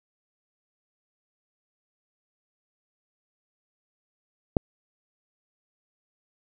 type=click; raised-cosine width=2 ms; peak=-6 dBFS; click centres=4.568 s; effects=none